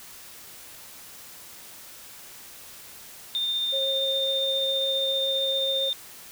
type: tone with tremolo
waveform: sine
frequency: 3620 Hz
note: A7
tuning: 48 cents sharp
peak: -23 dBFS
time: 3.35-5.93 s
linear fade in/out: 0 ms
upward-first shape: triangle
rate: 15 Hz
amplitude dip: 25%
type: tone with vibrato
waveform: sine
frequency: 540 Hz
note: C#5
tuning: 45 cents flat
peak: -28 dBFS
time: 3.72-5.9 s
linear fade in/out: 20 ms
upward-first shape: triangle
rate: 7.2 Hz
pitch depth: 12 cents each way
effects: white hiss -45 dBFS RMS until 6.31 s